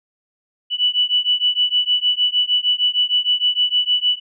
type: beating tone pair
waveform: sine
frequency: 2960 / 2966.5 Hz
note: F#7 / F#7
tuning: 0 / +4 cents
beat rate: 6.5 Hz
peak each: -18 dBFS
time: 0.7-4.2 s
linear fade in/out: 50 ms
effects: none